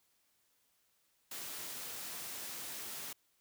white high-pass noise, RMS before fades -44 dBFS, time 1.31-3.13 s, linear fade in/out 5 ms, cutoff 110 Hz, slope 12 dB/octave, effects white hiss -75 dBFS RMS until 3.4 s

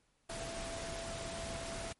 sine tone in noise, 668 Hz, E5, 23 cents sharp, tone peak -44 dBFS, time 0.29-1.93 s, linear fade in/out 10 ms, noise pink, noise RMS -43 dBFS, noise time 0.29-1.93 s, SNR -4 dB, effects pink hiss -75 dBFS RMS until 1.99 s + MP3 48 kbps

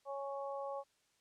harmonic tone, 277.2 Hz, C#4, in tune, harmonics 2 / 3 / 4, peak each -41 / -45 / -47 dBFS, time 0.05-0.84 s, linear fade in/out 50 ms, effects white hiss -75 dBFS RMS until 1.2 s + low-pass 8000 Hz 12 dB/octave

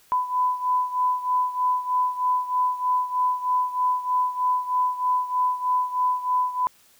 sine beating tone pair, 1000 / 1003.2 Hz, B5 / B5, +21 / +27 cents, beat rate 3.2 Hz, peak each -22 / -26 dBFS, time 0.12-6.67 s, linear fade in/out 0 ms, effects white hiss -57 dBFS RMS until 6.99 s

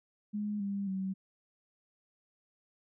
sine tone with pitch steps, 208.4 / 199.33 / 190.66 Hz, G#3 / G3 / G3, +6 / +29 / -48 cents, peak -32 dBFS, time 0.33-1.14 s, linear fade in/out 20 ms, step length 270 ms, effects none

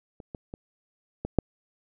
clicks, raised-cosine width 2 ms, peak -29 / -23 / -24 / -17 / -6 dBFS, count 5, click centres 0.202 / 0.348 / 0.539 / 1.25 / 1.387 s, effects none

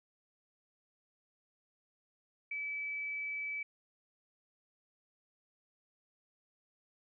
sine tone, 2300 Hz, D7, 37 cents flat, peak -36 dBFS, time 2.51-3.63 s, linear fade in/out 5 ms, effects none

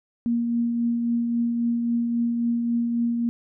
sine tone with tremolo, 235.3 Hz, A#3, 16 cents sharp, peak -19 dBFS, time 0.26-3.29 s, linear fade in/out 0 ms, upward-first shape triangle, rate 3.7 Hz, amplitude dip 35%, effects none

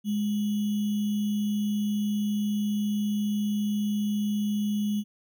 sine tone with sample-and-hold, 207.7 Hz, G#3, in tune, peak -24 dBFS, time 0.04-5.04 s, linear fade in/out 50 ms, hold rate 3150 Hz, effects none

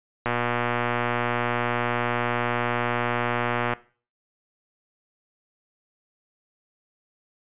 click train, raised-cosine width 0.5 ms, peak -9 dBFS, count 418, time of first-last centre 0.26-3.735 s, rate 120 Hz, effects noise-tail reverb RT60 0.4 s tail -19 dB re dry + resampled to 8000 Hz

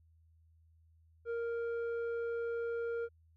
square tone with low-pass filter, 466.2 Hz, A#4, in tune, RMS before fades -37 dBFS, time 1.25-3.09 s, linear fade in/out 50 ms, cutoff 1000 Hz, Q 5, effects added 81 Hz sine -63 dBFS peak until 3.36 s

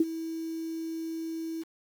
sine tone with ADSR envelope, 325.4 Hz, E4, 22 cents flat, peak -17 dBFS, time 0-1.64 s, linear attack 4 ms, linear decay 35 ms, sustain -15 dB, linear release 26 ms, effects 8-bit

